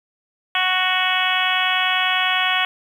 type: harmonic tone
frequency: 370 Hz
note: F#4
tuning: in tune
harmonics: 2 / 3 / 4 / 5 / 6 / 7 / 8 / 9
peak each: -25 / -25 / -25 / -25 / -25 / -25 / -25 / -25 dBFS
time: 0.55-2.65 s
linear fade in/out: 2 ms
effects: 8-bit